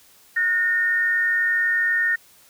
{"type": "tone pair together", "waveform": "sine", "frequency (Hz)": [1454.1, 1832], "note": ["F#6", "A#6"], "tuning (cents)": [-31, -31], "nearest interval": "major third", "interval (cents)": 400, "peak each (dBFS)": [-27, -18], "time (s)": [0.36, 2.16], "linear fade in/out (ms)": 10, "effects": ["white hiss -53 dBFS RMS until 2.49 s"]}